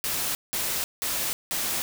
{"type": "noise bursts", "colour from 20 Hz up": "white", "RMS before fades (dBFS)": -28, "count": 4, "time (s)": [0.04, 1.82], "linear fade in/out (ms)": 0, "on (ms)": 310, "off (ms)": 180, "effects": []}